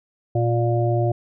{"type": "harmonic tone", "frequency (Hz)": 117.8, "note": "A#2", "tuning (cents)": 19, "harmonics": [1, 3, 5, 6], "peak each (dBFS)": [-19, -24, -26, -27], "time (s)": [0.35, 1.12], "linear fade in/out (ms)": 5, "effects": []}